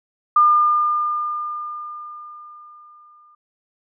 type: tone with exponential decay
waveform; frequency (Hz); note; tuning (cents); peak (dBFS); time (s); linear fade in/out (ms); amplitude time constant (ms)
sine; 1206; D6; +46; -9; 0.36-3.35; 5; 650
effects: none